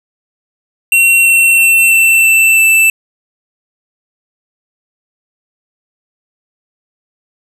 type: tone with pitch steps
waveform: square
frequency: 2730 / 2714 / 2699 / 2683 / 2668 / 2652 Hz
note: F7 / E7 / E7 / E7 / E7 / E7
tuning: -40 / +50 / +40 / +30 / +20 / +10 cents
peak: -6 dBFS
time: 0.92-2.9 s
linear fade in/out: 2 ms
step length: 330 ms
effects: none